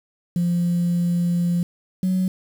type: tone pair in turn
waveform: sine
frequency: 173.9 / 185.59 Hz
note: F3 / F#3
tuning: -7 / +6 cents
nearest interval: minor second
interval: 113 cents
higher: second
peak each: -16 dBFS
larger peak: neither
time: 0.36-1.63 / 2.03-2.28 s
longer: first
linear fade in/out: 2 ms
effects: tanh soft clip ceiling -15 dBFS + 7-bit